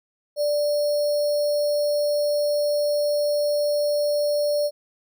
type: tone with sample-and-hold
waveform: sine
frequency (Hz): 587.3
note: D5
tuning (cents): 0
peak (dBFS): -19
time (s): 0.36-4.71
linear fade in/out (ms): 50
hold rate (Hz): 4900
effects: none